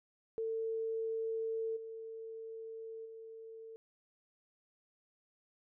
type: tone with level steps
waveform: sine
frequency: 448.4 Hz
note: A4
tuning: 33 cents sharp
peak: -34 / -43 / -47 dBFS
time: 0.38-3.76 s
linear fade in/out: 0 ms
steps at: 1.76 / 3.05 s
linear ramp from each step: 10 ms
effects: none